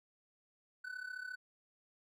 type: tone with amplitude modulation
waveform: triangle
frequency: 1500 Hz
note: F#6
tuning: 23 cents sharp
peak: -37 dBFS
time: 0.84-1.36 s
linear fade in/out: 10 ms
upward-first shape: sine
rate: 34.3 Hz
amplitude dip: 80%
effects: none